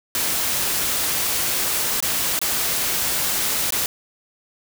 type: noise with dropouts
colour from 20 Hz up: white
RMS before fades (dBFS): -22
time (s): 0.15-3.86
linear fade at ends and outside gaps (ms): 1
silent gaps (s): 2.004-2.025 / 2.391-2.415 / 3.706-3.723
effects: none